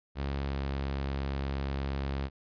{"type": "tone with pitch glide", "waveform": "sawtooth", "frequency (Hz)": [69.3, 68.54], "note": ["C#2", "C#2"], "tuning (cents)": [0, -19], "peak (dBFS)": -27, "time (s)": [0.15, 2.3], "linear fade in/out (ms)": 50, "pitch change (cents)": -19, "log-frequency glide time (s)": [0.45, 0.55], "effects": ["resampled to 11025 Hz"]}